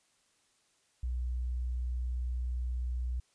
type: tone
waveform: sine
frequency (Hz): 61.5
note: B1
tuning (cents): -7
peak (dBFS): -31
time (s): 1.03-3.2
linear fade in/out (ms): 5
effects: white hiss -71 dBFS RMS until 3.34 s + resampled to 22050 Hz